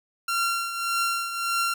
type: tone with tremolo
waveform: sawtooth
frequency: 1373 Hz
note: F6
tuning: 30 cents flat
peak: -18 dBFS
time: 0.28-1.74 s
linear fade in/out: 5 ms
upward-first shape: triangle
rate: 1.7 Hz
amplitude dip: 65%
effects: none